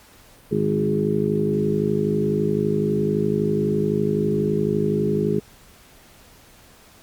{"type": "harmonic tone with a mistuned harmonic", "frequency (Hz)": 51.91, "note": "G#1", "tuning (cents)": 0, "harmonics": [2, 3, 4, 5, 6, 7, 8], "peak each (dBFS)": [-34, -25, -24, -35, -30, -26, -23], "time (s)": [0.51, 5.4], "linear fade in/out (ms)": 10, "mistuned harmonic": 3, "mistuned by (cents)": -16, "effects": ["pink hiss -50 dBFS RMS until 7.02 s", "Opus 48 kbps"]}